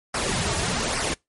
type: noise with flanger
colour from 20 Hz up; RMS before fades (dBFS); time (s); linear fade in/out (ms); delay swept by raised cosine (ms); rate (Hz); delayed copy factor
pink; -25; 0.14-1.14; 5; 0.28 to 3.98; 1.2; -0.55
effects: noise-tail reverb RT60 0.2 s tail -26 dB re dry + MP3 48 kbps